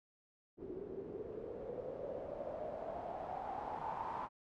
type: noise with low-pass filter sweep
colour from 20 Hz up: white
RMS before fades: -44 dBFS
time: 0.57-4.29 s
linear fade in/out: 50 ms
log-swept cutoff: 360 to 980 Hz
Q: 6.9
effects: none